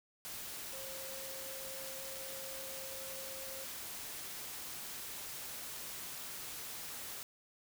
sine tone in noise, 534 Hz, C5, 35 cents sharp, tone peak -49 dBFS, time 0.73-3.64 s, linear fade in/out 0 ms, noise white, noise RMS -45 dBFS, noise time 0.25-7.23 s, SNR -7 dB, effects none

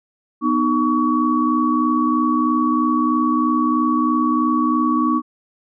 sine tone cluster, 246.3 / 309.4 / 1128 Hz, B3 / D#4 / C#6, -5 / -10 / +30 cents, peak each -19 dBFS, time 0.41-5.22 s, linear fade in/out 50 ms, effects none

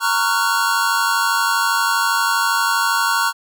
square chord, Gb major seventh, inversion first, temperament just, 925 / 1110 / 1387.5 / 1480 Hz, Bb5 / Db6 / F6 / Gb6, -14 / +2 / -12 / 0 cents, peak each -22 dBFS, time 0-3.33 s, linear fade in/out 50 ms, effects none

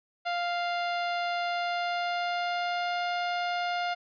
sawtooth tone with pitch glide, 698.5 to 705 Hz, F5 to F5, 0 to +16 cents, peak -24 dBFS, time 0.25-3.95 s, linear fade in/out 20 ms, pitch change +16 cents, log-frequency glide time 1.43-3.03 s, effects resampled to 11025 Hz

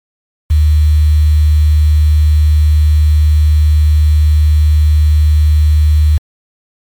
sine tone with quantisation, 76 Hz, D#2, 40 cents flat, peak -5 dBFS, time 0.5-6.18 s, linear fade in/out 10 ms, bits 5, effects MP3 96 kbps

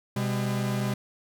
45% pulse tone pair together, 126.6 / 201.4 Hz, B2 / G3, +43 / +47 cents, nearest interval minor sixth, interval 804 cents, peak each -28 / -29 dBFS, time 0.16-0.94 s, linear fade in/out 5 ms, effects none

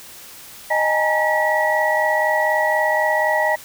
sine tone cluster, 619 / 815 / 859 / 936 / 1933 Hz, D#5 / G#5 / A5 / A#5 / B6, -9 / -33 / -42 / +7 / -38 cents, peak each -20 / -24 / -25 / -24 / -20 dBFS, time 0.7-3.56 s, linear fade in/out 10 ms, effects white hiss -40 dBFS RMS until 3.64 s

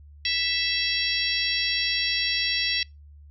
harmonic tone with a mistuned harmonic, 659.3 Hz, E5, in tune, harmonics 3 / 4 / 5 / 6 / 7 / 8, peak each -30 / -30 / -30 / -30 / -30 / -30 dBFS, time 0.25-2.83 s, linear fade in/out 2 ms, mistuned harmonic 8, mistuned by +76 cents, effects noise-tail reverb RT60 0.2 s tail -25 dB re dry + added 73 Hz sine -45 dBFS peak until 3.3 s

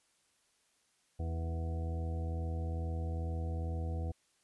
harmonic tone with a mistuned harmonic, 82.3 Hz, E2, 2 cents flat, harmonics 1 / 2 / 3 / 4 / 5 / 6 / 8 / 9, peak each -34 / -45 / -51 / -49 / -58 / -48 / -54 / -51 dBFS, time 1.19-4.12 s, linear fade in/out 10 ms, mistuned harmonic 4, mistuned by -24 cents, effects white hiss -73 dBFS RMS until 4.43 s + resampled to 24000 Hz

